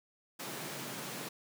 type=high-pass noise; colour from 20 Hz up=pink; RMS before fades=-42 dBFS; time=0.39-1.29 s; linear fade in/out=10 ms; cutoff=130 Hz; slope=48 dB/octave; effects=none